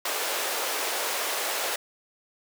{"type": "high-pass noise", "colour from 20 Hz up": "pink", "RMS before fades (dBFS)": -29, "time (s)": [0.05, 1.76], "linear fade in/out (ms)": 5, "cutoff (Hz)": 450, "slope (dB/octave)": 24, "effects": []}